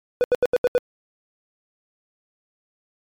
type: tone bursts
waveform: triangle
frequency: 493.9 Hz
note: B4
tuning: in tune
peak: -12 dBFS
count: 6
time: 0.21-0.78 s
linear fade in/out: 0 ms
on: 30 ms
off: 78 ms
effects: MP3 96 kbps